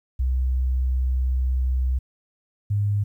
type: tone pair in turn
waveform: sine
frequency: 63.9 / 102.41 Hz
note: C2 / G#2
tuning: -40 / -24 cents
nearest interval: minor sixth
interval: 816 cents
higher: second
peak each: -19 dBFS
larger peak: neither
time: 0.19-1.99 / 2.7-3.04 s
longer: first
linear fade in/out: 10 ms
effects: 10-bit